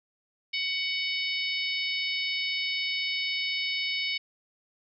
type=harmonic tone; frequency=746 Hz; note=F#5; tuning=14 cents sharp; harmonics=3 / 4 / 5 / 6 / 7; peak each=-31 / -33 / -35 / -37 / -38 dBFS; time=0.53-4.18 s; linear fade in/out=10 ms; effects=none